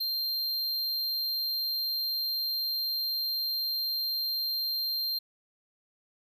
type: tone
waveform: square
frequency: 4176 Hz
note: C8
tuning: 4 cents flat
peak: -29 dBFS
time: 0-5.19 s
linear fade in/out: 10 ms
effects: none